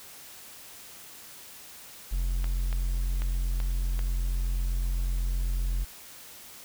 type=tone; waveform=triangle; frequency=43.99 Hz; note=F1; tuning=13 cents sharp; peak=-23 dBFS; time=2.11-5.85 s; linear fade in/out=20 ms
type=clicks; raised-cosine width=0.3 ms; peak=-23 dBFS; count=5; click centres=2.443 / 2.728 / 3.22 / 3.602 / 3.992 s
effects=white hiss -47 dBFS RMS until 6.64 s